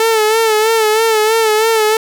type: tone with vibrato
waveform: sawtooth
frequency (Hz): 440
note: A4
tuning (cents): 0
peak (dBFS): -6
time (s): 0-1.97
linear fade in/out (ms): 2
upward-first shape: sine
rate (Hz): 3.1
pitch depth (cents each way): 55
effects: none